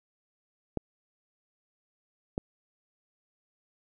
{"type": "clicks", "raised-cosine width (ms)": 2, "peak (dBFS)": -16, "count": 2, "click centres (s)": [0.773, 2.379], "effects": []}